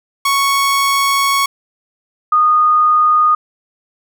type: tone pair in turn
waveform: sawtooth / sine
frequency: 1108.7 / 1231.3 Hz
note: C#6 / D#6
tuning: 0 / -18 cents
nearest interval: major second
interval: 182 cents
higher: second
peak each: -8 dBFS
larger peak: neither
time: 0.25-1.46 / 2.32-3.35 s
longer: first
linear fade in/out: 5 ms
effects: none